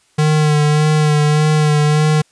square tone with vibrato, 151.4 Hz, D#3, 47 cents flat, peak -11 dBFS, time 0.18-2.22 s, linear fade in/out 10 ms, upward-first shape sine, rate 1.7 Hz, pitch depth 27 cents each way, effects white hiss -56 dBFS RMS until 2.31 s + resampled to 22050 Hz

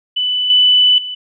sine tone with level steps, 2989 Hz, F#7, 17 cents sharp, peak -14 / -7 / -22 dBFS, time 0.16-1.15 s, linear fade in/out 10 ms, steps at 0.5 / 0.98 s, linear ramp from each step 2 ms, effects none

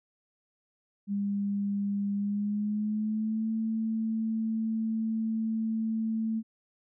sine tone with pitch glide, 201.4 to 222.2 Hz, G3 to A3, +47 to +17 cents, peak -27 dBFS, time 1.07-6.43 s, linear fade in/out 50 ms, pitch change +170 cents, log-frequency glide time 2.14-3.51 s, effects none

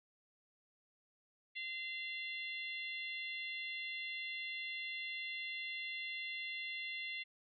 harmonic tone, 689 Hz, F5, 24 cents flat, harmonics 3 / 4 / 5 / 6, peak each -43 / -46 / -48 / -54 dBFS, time 1.55-7.24 s, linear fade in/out 20 ms, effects none

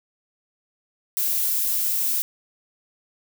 violet noise, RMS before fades -23 dBFS, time 1.17-2.22 s, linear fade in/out 0 ms, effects none

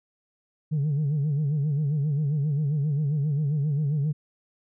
sine tone with vibrato, 146.83 Hz, D3, in tune, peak -20 dBFS, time 0.71-4.13 s, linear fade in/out 20 ms, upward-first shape sine, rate 7.5 Hz, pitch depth 110 cents each way, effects tanh soft clip ceiling -20 dBFS

